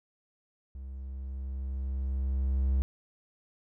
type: tone with level ramp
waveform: triangle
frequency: 66.3 Hz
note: C2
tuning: 23 cents sharp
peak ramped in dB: -37 to -21 dBFS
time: 0.75-2.82 s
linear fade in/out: 0 ms
effects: none